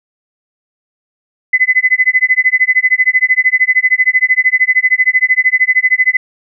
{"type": "tone with tremolo", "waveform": "sine", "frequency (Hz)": 2025, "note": "B6", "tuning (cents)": 43, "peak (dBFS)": -4, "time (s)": [1.53, 6.17], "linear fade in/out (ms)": 5, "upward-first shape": "sine", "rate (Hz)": 13, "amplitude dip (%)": 100, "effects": []}